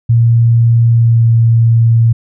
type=tone with pitch glide; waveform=sine; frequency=116.54 to 115.13 Hz; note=A#2 to A#2; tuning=0 to -21 cents; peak=-5 dBFS; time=0.09-2.13 s; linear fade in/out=10 ms; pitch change=-21 cents; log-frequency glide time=0.9-1.3 s; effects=none